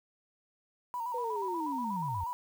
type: tone with vibrato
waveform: sine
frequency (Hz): 952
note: A#5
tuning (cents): +36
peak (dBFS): -33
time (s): 0.94-2.33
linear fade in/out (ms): 0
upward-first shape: square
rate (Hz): 8.3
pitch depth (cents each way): 57
type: linear sweep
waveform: sine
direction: down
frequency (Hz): 503 to 77.1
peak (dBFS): -35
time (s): 1.14-2.24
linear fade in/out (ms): 5
effects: 9-bit